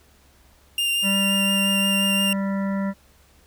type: tone with vibrato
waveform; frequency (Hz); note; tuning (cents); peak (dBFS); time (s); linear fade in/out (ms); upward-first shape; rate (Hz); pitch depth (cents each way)
45% pulse; 2794; F7; 0; -20; 0.78-2.33; 2; sine; 5.7; 11
type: harmonic tone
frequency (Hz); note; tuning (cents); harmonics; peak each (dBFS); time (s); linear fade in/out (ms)
196; G3; 0; 1 / 3 / 5 / 7 / 9 / 10; -22 / -32 / -36 / -39 / -41 / -42; 1.02-2.94; 50
effects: added 69 Hz sine -57 dBFS peak until 3.46 s + pink hiss -57 dBFS RMS until 3.46 s